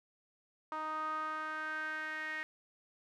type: tone with band-pass filter sweep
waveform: sawtooth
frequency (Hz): 311.1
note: D#4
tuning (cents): 0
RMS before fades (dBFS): -39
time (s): 0.72-2.43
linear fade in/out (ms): 0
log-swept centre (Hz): 1100 to 1900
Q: 6.4
effects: none